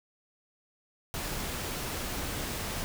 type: noise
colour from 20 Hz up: pink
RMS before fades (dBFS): -35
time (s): 1.14-2.84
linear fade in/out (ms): 0
effects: none